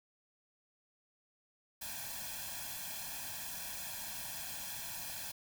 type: noise with comb filter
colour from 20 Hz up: white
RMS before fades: -43 dBFS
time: 1.81-5.32 s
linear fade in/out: 10 ms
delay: 1.2 ms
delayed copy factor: +0.9
effects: none